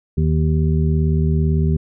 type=harmonic tone; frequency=77.9 Hz; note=D#2; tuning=3 cents sharp; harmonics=1 / 2 / 3 / 5; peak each=-17 / -17 / -25 / -27 dBFS; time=0.17-1.77 s; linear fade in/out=10 ms; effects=none